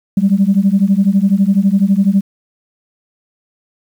sine beating tone pair, 190.6 / 202.6 Hz, G3 / G#3, -48 / -43 cents, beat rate 12 Hz, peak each -11 dBFS, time 0.17-2.21 s, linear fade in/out 5 ms, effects tanh soft clip ceiling -2 dBFS + 7-bit

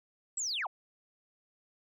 sine linear sweep, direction down, 7970 to 613 Hz, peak -31 dBFS, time 0.37-0.67 s, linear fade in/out 5 ms, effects tanh soft clip ceiling -27 dBFS

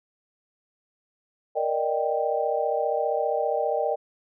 sine chord, Eb major seventh, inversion second, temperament equal, 466.2 / 587.3 / 622.3 / 784 Hz, Bb4 / D5 / Eb5 / G5, 0 / 0 / 0 / 0 cents, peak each -28 dBFS, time 1.55-3.96 s, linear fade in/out 20 ms, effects none

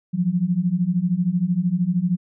sine beating tone pair, 170 / 183 Hz, F3 / F#3, -46 / -19 cents, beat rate 13 Hz, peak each -22 / -20 dBFS, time 0.13-2.17 s, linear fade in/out 20 ms, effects none

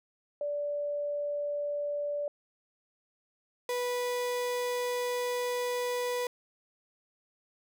sine / 35% pulse tone pair in turn, 582 / 491.5 Hz, D5 / B4, -16 / -8 cents, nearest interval minor third, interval 292 cents, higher first, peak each -30 / -28 dBFS, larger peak second, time 0.41-2.28 / 3.69-6.27 s, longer second, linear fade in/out 2 ms, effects none

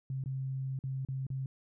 sine tone with dropouts, 133.1 Hz, C3, 30 cents sharp, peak -33 dBFS, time 0.1-1.46 s, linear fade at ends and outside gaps 2 ms, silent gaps 0.239-0.259 / 0.79-0.838 / 1.05-1.086 / 1.267-1.302 s, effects none

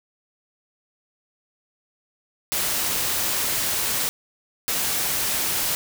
white noise bursts at uneven times, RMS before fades -24 dBFS, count 2, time 2.52-4.09 / 4.68-5.75 s, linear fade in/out 0 ms, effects none

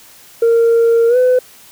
sine tone with pitch glide, 462.4 to 504.3 Hz, A#4 to B4, -14 to +36 cents, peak -6 dBFS, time 0.42-1.39 s, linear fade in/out 5 ms, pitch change +150 cents, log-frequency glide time 1.08-1.17 s, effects tanh soft clip ceiling -6 dBFS + white hiss -42 dBFS RMS until 1.71 s

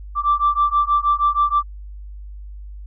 sine beating tone pair, 1169 / 1175.3 Hz, D6 / D6, -8 / +1 cents, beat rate 6.3 Hz, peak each -17 dBFS, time 0.15-1.63 s, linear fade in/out 50 ms, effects tanh soft clip ceiling -8 dBFS + added 50 Hz sine -32 dBFS peak until 2.86 s

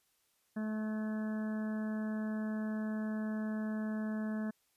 harmonic tone with a mistuned harmonic, 216.3 Hz, A3, 29 cents flat, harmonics 1 / 2 / 3 / 4 / 5 / 6 / 7 / 8, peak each -34 / -50 / -47 / -57 / -55 / -58 / -54 / -52 dBFS, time 0.56-4.51 s, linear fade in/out 10 ms, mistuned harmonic 8, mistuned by -17 cents, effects white hiss -75 dBFS RMS until 4.76 s + resampled to 32000 Hz

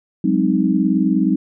sine chord, Ab dominant seventh, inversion third, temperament equal with one note detuned, 185 / 204.3 / 261.6 / 311.1 Hz, Gb3 / Ab3 / C4 / Eb4, 0 / -28 / 0 / 0 cents, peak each -19 dBFS, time 0.24-1.36 s, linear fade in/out 5 ms, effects none

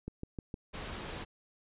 click train, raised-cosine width 3 ms, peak -26 dBFS, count 4, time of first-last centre 0.08-0.542 s, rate 6.5 Hz
pink noise, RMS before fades -41 dBFS, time 0.73-1.25 s, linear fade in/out 20 ms
effects resampled to 8000 Hz

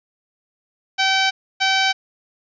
10% pulse tone pair in turn, 769 / 769 Hz, G5 / G5, -33 / -33 cents, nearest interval unison, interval 0 cents, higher neither, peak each -7 / -7 dBFS, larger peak neither, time 0.98-1.31 / 1.6-1.93 s, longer neither, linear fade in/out 20 ms, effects resampled to 16000 Hz

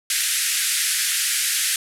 white band-pass noise, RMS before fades -22 dBFS, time 0.1-1.76 s, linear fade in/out 2 ms, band 1500 to 12000 Hz, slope 48 dB/octave, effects none

